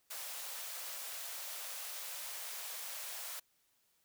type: high-pass noise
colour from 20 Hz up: white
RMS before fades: -44 dBFS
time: 0.1-3.4 s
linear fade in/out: 10 ms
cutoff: 490 Hz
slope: 48 dB/octave
effects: white hiss -75 dBFS RMS until 4.04 s